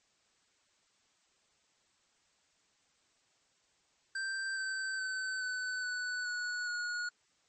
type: tone with pitch steps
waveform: square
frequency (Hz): 1568 / 1547.3 / 1526.9 / 1506.7 / 1486.8 / 1467.2 / 1447.9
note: G6 / G6 / G6 / F#6 / F#6 / F#6 / F#6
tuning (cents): 0 / -23 / -46 / +31 / +8 / -15 / -38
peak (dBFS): -35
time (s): 4.15-7.09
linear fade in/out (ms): 5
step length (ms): 420
effects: white hiss -72 dBFS RMS until 7.48 s + MP3 32 kbps